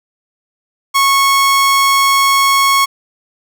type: tone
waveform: sawtooth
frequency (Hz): 1100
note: C#6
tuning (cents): -14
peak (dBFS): -5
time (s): 0.94-2.86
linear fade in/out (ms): 20
effects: none